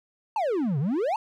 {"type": "exponential two-way sweep", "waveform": "triangle", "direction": "down then up", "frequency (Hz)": [924, 128.8, 924], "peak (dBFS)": -21, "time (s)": [0.36, 1.16], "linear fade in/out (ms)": 2, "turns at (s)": 0.79, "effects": []}